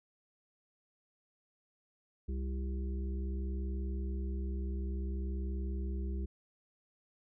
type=harmonic tone with a mistuned harmonic; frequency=65.7 Hz; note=C2; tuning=8 cents sharp; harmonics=1 / 3 / 5 / 6; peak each=-34 / -44 / -48 / -50 dBFS; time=2.28-6.26 s; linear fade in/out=10 ms; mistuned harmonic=5; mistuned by=+27 cents; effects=none